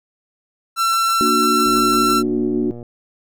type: tone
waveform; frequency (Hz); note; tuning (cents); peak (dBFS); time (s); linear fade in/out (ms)
45% pulse; 1347; E6; +37; -15; 0.76-2.23; 50
type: chord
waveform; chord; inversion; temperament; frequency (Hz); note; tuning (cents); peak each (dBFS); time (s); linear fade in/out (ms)
sine; Bb augmented; none; equal with one note detuned; 233.1 / 293.7 / 365.5; Bb3 / D4 / F#4; 0 / 0 / -21; -21; 1.21-2.71; 0
type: click train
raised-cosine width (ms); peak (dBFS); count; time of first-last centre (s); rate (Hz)
2; -22; 140; 1.66-2.828; 119
effects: none